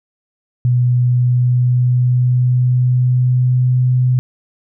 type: tone with pitch glide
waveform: sine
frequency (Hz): 123.47 to 126.36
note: B2 to B2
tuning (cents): 0 to +40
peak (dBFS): -10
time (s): 0.65-4.19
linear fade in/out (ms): 0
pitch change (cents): +40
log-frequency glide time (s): 0.99-3.85
effects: none

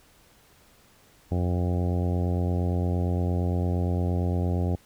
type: harmonic tone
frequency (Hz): 88.7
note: F2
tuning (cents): +27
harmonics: 1 / 2 / 3 / 4 / 5 / 6 / 7 / 8 / 9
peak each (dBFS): -24 / -30 / -34 / -36 / -38 / -40 / -41 / -42 / -43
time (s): 1.31-4.76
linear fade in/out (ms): 10
effects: pink hiss -58 dBFS RMS until 4.85 s

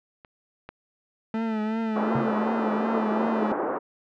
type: clicks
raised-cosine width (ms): 0.3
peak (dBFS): -28 / -20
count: 2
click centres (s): 0.248 / 0.69
type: tone with vibrato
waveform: 40% pulse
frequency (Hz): 220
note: A3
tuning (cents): 0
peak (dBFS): -24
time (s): 1.34-3.52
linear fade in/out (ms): 2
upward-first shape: triangle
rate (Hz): 2.7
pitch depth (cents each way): 63
type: band-pass noise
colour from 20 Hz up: pink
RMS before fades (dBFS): -28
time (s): 1.95-3.79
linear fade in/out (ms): 20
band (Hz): 290 to 1300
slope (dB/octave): 24
type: tone with exponential decay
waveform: sine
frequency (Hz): 136.7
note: C#3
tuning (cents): -24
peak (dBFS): -22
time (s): 2.15-2.38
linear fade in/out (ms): 5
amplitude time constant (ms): 50
effects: low-pass 2000 Hz 12 dB/octave

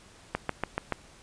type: click train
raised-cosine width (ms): 0.5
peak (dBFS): -12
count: 5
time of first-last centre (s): 0.35-0.923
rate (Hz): 6.98
effects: pink hiss -54 dBFS RMS until 1.22 s + resampled to 22050 Hz

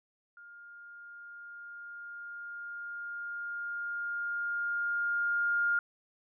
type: tone with level ramp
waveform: sine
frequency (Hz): 1411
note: F6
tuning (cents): +17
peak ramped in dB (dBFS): -49 to -25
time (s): 0.37-5.79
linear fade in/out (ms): 2
effects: none

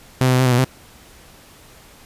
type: tone with pitch steps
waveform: sawtooth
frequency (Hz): 128.9 / 128 / 127 / 130.1 / 125.8 / 121.7 / 130.2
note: C3 / C3 / B2 / C3 / B2 / B2 / C3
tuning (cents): -26 / -38 / +49 / -9 / +32 / -25 / -8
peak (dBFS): -9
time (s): 0.21-0.644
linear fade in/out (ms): 0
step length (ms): 62
effects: pink hiss -46 dBFS RMS until 2.05 s + resampled to 32000 Hz

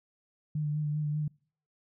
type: tone with vibrato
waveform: sine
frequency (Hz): 150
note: D3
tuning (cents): +37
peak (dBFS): -28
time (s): 0.55-1.28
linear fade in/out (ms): 5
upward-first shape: sine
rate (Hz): 5.1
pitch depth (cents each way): 27
effects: noise-tail reverb RT60 0.5 s tail -26 dB re dry

